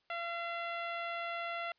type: tone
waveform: 15% pulse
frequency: 682 Hz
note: F5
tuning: 41 cents flat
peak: -30 dBFS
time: 0.1-1.72 s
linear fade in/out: 2 ms
effects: white hiss -75 dBFS RMS until 1.78 s + resampled to 11025 Hz